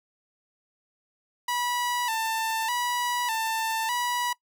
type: tone with vibrato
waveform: sawtooth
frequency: 932.3 Hz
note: A#5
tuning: in tune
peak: -22 dBFS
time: 1.48-4.33 s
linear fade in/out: 5 ms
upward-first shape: square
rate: 0.83 Hz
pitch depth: 77 cents each way
effects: noise-tail reverb RT60 0.1 s tail -22 dB re dry